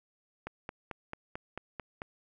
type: click train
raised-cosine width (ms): 0.5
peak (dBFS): -23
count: 8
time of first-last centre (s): 0.47-2.019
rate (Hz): 4.52
effects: none